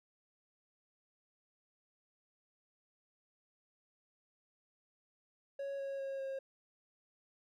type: tone with pitch steps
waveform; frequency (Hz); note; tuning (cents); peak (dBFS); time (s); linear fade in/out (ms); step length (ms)
triangle; 554.4 / 549 / 543.6 / 538.3; C#5 / C#5 / C#5 / C5; 0 / -17 / -34 / +49; -36; 5.59-6.39; 5; 200
effects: none